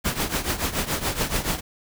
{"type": "noise with tremolo", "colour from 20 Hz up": "pink", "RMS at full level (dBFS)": -22, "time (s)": [0.04, 1.61], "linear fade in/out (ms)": 20, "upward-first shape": "triangle", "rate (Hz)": 7, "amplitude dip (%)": 85, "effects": []}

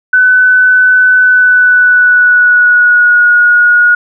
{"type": "tone with pitch glide", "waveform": "sine", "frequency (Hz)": [1504, 1446.9], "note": ["F#6", "F#6"], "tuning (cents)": [28, -39], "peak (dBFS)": -3, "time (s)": [0.13, 3.95], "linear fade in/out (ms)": 5, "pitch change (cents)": -67, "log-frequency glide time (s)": [1.17, 3.3], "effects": []}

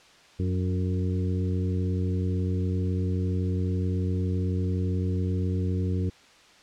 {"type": "harmonic tone with a mistuned harmonic", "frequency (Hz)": 91.8, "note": "F#2", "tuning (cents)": -13, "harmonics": [1, 2, 3, 4, 5], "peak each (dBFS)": [-25, -31, -35, -37, -39], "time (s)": [0.39, 6.1], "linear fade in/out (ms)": 10, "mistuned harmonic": 3, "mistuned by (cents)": 27, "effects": ["white hiss -54 dBFS RMS until 6.62 s", "low-pass 5000 Hz 12 dB/octave"]}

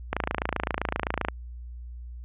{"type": "click train", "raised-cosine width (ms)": 0.5, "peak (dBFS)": -10, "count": 33, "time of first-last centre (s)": [0.13, 1.285], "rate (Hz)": 27.7, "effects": ["added 60 Hz sine -37 dBFS peak until 2.24 s", "resampled to 8000 Hz"]}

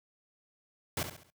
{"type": "noise with echo", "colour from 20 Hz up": "pink", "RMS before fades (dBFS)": -33, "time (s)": [0.97, 1.03], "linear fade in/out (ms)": 2, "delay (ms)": 68, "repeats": 4, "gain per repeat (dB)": -8, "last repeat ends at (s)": 1.302, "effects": ["noise-tail reverb RT60 0.1 s tail -20 dB re dry", "high-pass 60 Hz 12 dB/octave"]}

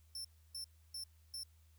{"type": "tone bursts", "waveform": "sawtooth", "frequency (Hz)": 5370, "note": "E8", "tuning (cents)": 31, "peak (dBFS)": -40, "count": 4, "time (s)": [0.15, 1.434], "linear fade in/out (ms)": 2, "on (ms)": 96, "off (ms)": 300, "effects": ["added 79 Hz sine -63 dBFS peak until 1.78 s", "white hiss -75 dBFS RMS until 1.78 s"]}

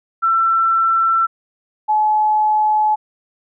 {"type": "tone pair in turn", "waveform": "sine", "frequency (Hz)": [1342, 854.5], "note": ["E6", "G#5"], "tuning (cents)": [31, 49], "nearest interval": "minor sixth", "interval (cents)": 782, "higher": "first", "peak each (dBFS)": -12, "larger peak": "neither", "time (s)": [[0.22, 1.27], [1.88, 2.96]], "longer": "second", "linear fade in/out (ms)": 20, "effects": []}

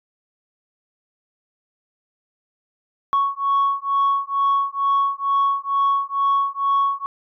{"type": "beating tone pair", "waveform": "sine", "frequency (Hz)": [1108.7, 1110.9], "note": ["C#6", "C#6"], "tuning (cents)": [0, 3], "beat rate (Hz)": 2.2, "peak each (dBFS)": -19, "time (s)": [3.13, 7.06], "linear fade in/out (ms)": 0, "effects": ["tanh soft clip ceiling -12 dBFS"]}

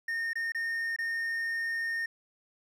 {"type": "tone with dropouts", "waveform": "triangle", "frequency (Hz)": 1833, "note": "A#6", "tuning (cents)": -30, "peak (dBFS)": -28, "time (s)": [0.08, 2.06], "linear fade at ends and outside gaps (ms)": 5, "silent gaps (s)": [[0.333, 0.355], [0.521, 0.547], [0.963, 0.986]], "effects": []}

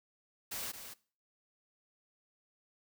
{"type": "noise with echo", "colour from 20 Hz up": "white", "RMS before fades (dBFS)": -40, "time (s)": [0.51, 0.72], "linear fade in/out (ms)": 10, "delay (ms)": 220, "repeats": 1, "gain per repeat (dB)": -8, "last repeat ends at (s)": 0.94, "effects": ["noise-tail reverb RT60 0.4 s tail -20 dB re dry"]}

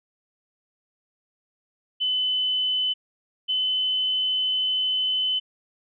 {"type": "tone pair in turn", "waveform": "sine", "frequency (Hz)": [3020, 3031], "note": ["F#7", "F#7"], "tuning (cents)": [35, 41], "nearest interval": "unison", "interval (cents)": 6, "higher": "second", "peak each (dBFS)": -21, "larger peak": "neither", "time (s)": [[2, 2.94], [3.48, 5.4]], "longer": "second", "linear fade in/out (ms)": 20, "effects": []}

